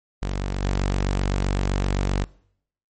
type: tone with level steps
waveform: sawtooth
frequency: 47.75 Hz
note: G1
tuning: 45 cents flat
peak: -20 / -16 dBFS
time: 0.22-2.24 s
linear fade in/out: 0 ms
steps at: 0.62 s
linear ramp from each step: 20 ms
effects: noise-tail reverb RT60 0.7 s tail -24 dB re dry + MP3 32 kbps